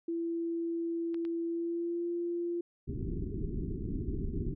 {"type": "tone with pitch glide", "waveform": "sine", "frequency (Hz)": [335.2, 344.6], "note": ["E4", "F4"], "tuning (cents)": [29, -23], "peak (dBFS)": -31, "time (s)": [0.08, 2.61], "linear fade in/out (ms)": 5, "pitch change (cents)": 48, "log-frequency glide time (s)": [1.45, 2.08]}
{"type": "clicks", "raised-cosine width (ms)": 0.3, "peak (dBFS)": -34, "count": 2, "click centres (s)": [1.144, 1.251]}
{"type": "low-pass noise", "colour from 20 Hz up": "pink", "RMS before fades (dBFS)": -35, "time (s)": [2.87, 4.55], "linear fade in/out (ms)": 20, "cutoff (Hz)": 410, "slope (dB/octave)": 96}
{"effects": []}